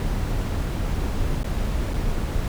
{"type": "noise with dropouts", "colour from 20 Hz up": "brown", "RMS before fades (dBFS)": -24, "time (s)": [0, 2.48], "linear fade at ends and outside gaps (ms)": 1, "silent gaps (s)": [[1.432, 1.443], [1.937, 1.941]], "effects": []}